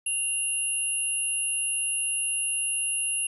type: tone pair together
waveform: sine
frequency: 2779 / 10596 Hz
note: F7 / E9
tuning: -9 / +8 cents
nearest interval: octave + major seventh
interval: 2317 cents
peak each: -31 / -26 dBFS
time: 0.06-3.27 s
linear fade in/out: 5 ms
effects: none